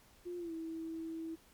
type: tone with pitch glide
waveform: sine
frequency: 352.8 to 325.4 Hz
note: F4 to E4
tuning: +18 to -22 cents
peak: -39 dBFS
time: 0.25-1.36 s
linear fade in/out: 20 ms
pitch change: -140 cents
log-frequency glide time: 0.38-0.53 s
effects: pink hiss -64 dBFS RMS until 1.53 s + MP3 96 kbps